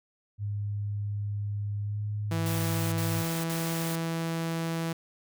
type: tone with pitch glide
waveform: sine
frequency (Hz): 102.7 to 104.56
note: G#2 to G#2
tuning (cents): -19 to +12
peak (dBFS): -29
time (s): 0.38-3.25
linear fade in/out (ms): 50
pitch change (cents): +31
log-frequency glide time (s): 1.83-2
type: tone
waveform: sawtooth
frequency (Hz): 164.81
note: E3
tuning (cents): 0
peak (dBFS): -25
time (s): 2.31-4.93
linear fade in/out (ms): 5
type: noise bursts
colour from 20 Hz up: white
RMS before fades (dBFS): -38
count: 3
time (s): 2.46-3.956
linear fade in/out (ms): 2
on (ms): 460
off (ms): 58
effects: none